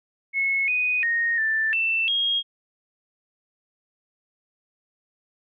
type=tone with pitch steps; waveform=sine; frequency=2187 / 2489 / 1859 / 1769 / 2670 / 3262 Hz; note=C#7 / D#7 / A#6 / A6 / E7 / G#7; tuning=-24 / 0 / -5 / +9 / +22 / -32 cents; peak=-20 dBFS; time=0.33-2.43 s; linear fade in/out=50 ms; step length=350 ms; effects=none